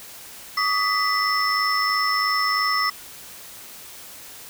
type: tone cluster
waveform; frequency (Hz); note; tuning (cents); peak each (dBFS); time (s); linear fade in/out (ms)
sine; 1139 / 1242 / 1991 / 5300; C#6 / D#6 / B6 / E8; +47 / -3 / +14 / +9; -24; 0.57-2.9; 5
effects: tanh soft clip ceiling -10 dBFS + white hiss -41 dBFS RMS until 4.49 s